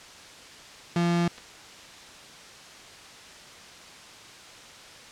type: tone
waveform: 35% pulse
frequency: 171.9 Hz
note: F3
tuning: 27 cents flat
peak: -20 dBFS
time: 0.96-1.28 s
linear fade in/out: 2 ms
type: clicks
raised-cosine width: 0.2 ms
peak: -28 / -27 dBFS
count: 2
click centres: 1.379 / 1.383 s
effects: white hiss -46 dBFS RMS until 5.11 s + low-pass 6000 Hz 12 dB/octave